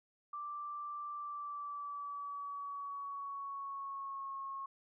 sine tone with pitch glide, 1174.7 to 1089.7 Hz, D6 to C#6, 0 to -30 cents, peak -40 dBFS, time 0.33-4.66 s, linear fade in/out 5 ms, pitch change -130 cents, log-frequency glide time 1.14-4.36 s, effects none

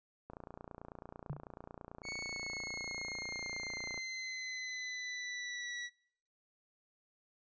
click train, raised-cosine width 1 ms, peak -33 dBFS, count 108, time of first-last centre 0.3-3.977 s, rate 29.1 Hz
sine tone with exponential decay, 144.4 Hz, D3, 29 cents flat, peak -33 dBFS, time 1.3-1.46 s, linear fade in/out 0 ms, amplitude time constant 33 ms
sawtooth tone with pitch glide, 2217 to 1941.2 Hz, C#7 to B6, 0 to -30 cents, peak -36 dBFS, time 2.03-5.9 s, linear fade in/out 50 ms, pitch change -230 cents, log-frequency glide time 2.17-5.78 s
effects noise-tail reverb RT60 0.8 s tail -26 dB re dry + resampled to 16000 Hz

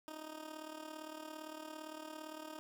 15% pulse tone with amplitude modulation, 311.1 Hz, D#4, in tune, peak -37 dBFS, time 0.08-2.59 s, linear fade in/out 0 ms, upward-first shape sine, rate 37.6 Hz, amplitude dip 70%, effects 13-bit

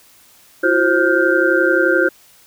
sine tone cluster, 335.1 / 366.6 / 529 / 1420 / 1553 Hz, E4 / F#4 / C5 / F6 / G6, +29 / -16 / +19 / +28 / -17 cents, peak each -18 dBFS, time 0.63-2.09 s, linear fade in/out 10 ms, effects white hiss -49 dBFS RMS until 2.46 s

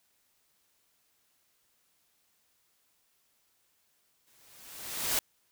white noise with exponential growth, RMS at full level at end -27 dBFS, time 4.27-5.19 s, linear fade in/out 1 ms, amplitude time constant 200 ms, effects white hiss -72 dBFS RMS until 5.51 s

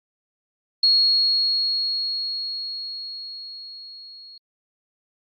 sine tone with level ramp, 4310 Hz, C#8, 49 cents flat, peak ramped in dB -13 to -41 dBFS, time 0.83-4.38 s, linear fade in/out 5 ms, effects AAC 64 kbps

